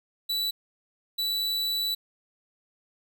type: tone bursts at uneven times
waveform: 45% pulse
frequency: 3951 Hz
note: B7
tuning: in tune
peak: -26 dBFS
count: 2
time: 0.29-0.51 / 1.18-1.95 s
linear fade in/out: 10 ms
effects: none